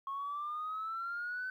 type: exponential sweep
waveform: sine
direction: up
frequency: 1087 to 1525 Hz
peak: -35 dBFS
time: 0.07-1.5 s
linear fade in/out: 2 ms
effects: tanh soft clip ceiling -32 dBFS + 12-bit